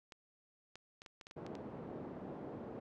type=clicks; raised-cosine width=0.2 ms; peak=-34 dBFS; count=9; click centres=0.122 / 0.756 / 1.019 / 1.062 / 1.212 / 1.269 / 1.311 / 1.465 / 1.553 s
type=band-pass noise; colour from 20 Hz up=pink; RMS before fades=-47 dBFS; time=1.36-2.8 s; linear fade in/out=10 ms; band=190 to 580 Hz; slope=12 dB/octave
effects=none